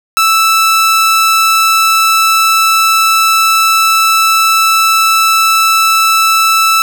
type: tone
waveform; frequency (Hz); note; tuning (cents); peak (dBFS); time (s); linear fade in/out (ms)
sawtooth; 1318.5; E6; 0; -3; 0.17-6.82; 0
effects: none